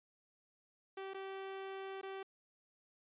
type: tone with dropouts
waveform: sawtooth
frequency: 386.5 Hz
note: G4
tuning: 24 cents flat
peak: -39 dBFS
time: 0.97-2.23 s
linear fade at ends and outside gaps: 5 ms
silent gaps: 1.136-1.144 / 2.014-2.03 s
effects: resampled to 8000 Hz